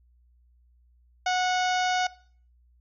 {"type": "harmonic tone with a mistuned harmonic", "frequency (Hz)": 733, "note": "F#5", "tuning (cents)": -16, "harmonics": [1, 2, 3, 4, 5, 6, 7, 8, 9], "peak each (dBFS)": [-24, -30, -34, -36, -38, -40, -41, -42, -43], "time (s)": [1.26, 2.07], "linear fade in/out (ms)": 5, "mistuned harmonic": 6, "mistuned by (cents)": 33, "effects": ["noise-tail reverb RT60 0.5 s tail -21 dB re dry", "added 60 Hz sine -58 dBFS peak until 2.8 s"]}